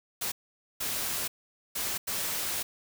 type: noise bursts at uneven times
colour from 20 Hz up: white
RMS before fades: -32 dBFS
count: 4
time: 0.21-0.32 / 0.8-1.28 / 1.75-1.98 / 2.07-2.63 s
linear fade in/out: 10 ms
effects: none